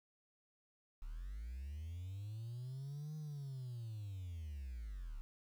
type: linear two-way sweep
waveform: triangle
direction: up then down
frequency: 32.7 to 155.56 to 32.7 Hz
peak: -40 dBFS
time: 1.02-5.21 s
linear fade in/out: 0 ms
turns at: 3.16 s
effects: tanh soft clip ceiling -39 dBFS + 11-bit